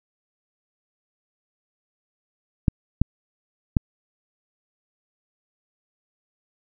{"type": "clicks", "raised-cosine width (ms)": 5, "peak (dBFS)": -4, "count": 3, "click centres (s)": [2.682, 3.016, 3.768], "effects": []}